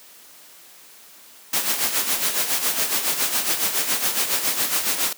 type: noise with tremolo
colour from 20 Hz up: white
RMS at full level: -20 dBFS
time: 1.53-5.13 s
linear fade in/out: 5 ms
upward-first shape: sine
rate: 7.2 Hz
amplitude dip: 60%
effects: white hiss -47 dBFS RMS until 5.17 s + high-pass 200 Hz 12 dB/octave